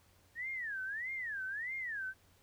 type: tone with vibrato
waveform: sine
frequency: 1797 Hz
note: A6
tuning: 36 cents sharp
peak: -37 dBFS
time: 0.35-2.14 s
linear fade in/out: 50 ms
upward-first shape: sine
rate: 1.6 Hz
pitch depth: 290 cents each way
effects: added 90 Hz sine -69 dBFS peak until 2.42 s + pink hiss -68 dBFS RMS until 2.42 s